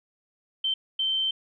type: tone bursts at uneven times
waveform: sine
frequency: 3108 Hz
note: G7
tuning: 16 cents flat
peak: -23 dBFS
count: 2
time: 0.64-0.74 / 0.99-1.31 s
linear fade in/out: 5 ms
effects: none